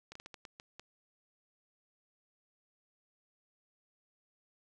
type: slowing click train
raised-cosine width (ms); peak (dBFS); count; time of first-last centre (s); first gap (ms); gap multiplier
0.2; -30; 8; 0.12-0.796; 34; 1.34
effects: none

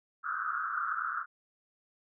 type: band-pass noise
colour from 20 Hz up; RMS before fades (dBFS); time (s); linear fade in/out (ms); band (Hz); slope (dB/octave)
pink; -34; 0.23-1.26; 50; 1200 to 1500; 96
effects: none

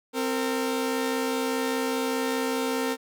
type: tone pair together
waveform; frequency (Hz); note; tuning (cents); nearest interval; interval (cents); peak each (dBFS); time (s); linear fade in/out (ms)
sawtooth; 261.6 / 458.2; C4 / A#4; 0 / -30; minor seventh; 970; -24; 0.13-2.97; 50
effects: none

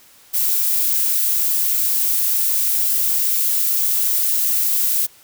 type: noise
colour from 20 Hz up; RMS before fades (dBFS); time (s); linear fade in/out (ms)
violet; -18; 0.33-5.07; 20
effects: white hiss -49 dBFS RMS until 5.23 s

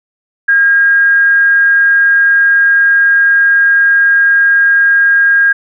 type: tone with amplitude modulation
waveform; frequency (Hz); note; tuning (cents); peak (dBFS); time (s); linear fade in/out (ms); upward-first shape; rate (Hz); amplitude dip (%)
sine; 1622; G#6; -41; -4; 0.48-5.53; 10; sine; 272; 25
effects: none

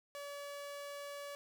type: tone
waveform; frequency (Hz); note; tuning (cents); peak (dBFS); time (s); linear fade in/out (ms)
sawtooth; 571; D5; -49; -40; 0.15-1.35; 0
effects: 13-bit

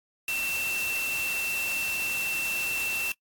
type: tone in noise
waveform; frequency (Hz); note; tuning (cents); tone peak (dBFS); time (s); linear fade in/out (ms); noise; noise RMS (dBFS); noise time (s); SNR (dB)
sine; 2691; E7; +35; -28; 0.28-3.12; 2; white; -35; 0.28-3.12; +4
effects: noise-tail reverb RT60 0.1 s tail -23 dB re dry + AAC 64 kbps

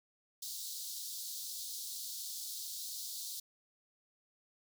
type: high-pass noise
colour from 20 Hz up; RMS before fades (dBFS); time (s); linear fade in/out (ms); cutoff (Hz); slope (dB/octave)
pink; -43; 0.42-3.4; 5; 3800; 48
effects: none

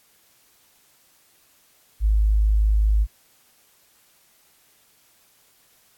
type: tone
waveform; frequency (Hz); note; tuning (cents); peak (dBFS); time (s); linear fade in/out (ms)
sine; 52.6; G#1; +23; -15; 2-3.07; 50
effects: white hiss -59 dBFS RMS until 5.97 s + AAC 64 kbps

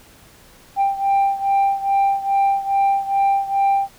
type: beating tone pair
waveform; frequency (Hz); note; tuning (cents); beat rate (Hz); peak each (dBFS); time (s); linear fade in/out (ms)
sine; 789 / 791.4; G5 / G5; +11 / +16; 2.4; -15 / -18; 0.76-3.89; 50
effects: tanh soft clip ceiling -12 dBFS + pink hiss -48 dBFS RMS until 3.98 s

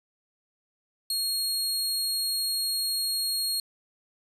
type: tone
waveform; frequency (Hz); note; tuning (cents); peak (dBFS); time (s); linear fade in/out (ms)
sawtooth; 4283; C8; +40; -23; 1.1-3.6; 2
effects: resampled to 32000 Hz

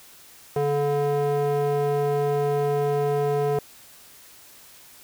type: tone with band-pass filter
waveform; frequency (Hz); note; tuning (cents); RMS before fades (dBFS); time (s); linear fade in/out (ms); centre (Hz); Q
square; 143.9; D3; -35; -23; 0.56-3.59; 2; 520; 2.1
effects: white hiss -49 dBFS RMS until 5.03 s

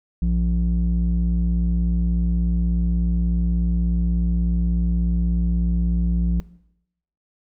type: tone with low-pass filter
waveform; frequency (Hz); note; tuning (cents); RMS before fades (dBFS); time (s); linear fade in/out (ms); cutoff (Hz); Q
square; 58.27; A#1; 0; -20; 0.22-6.4; 0; 170; 2.6
effects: noise-tail reverb RT60 0.8 s tail -20 dB re dry

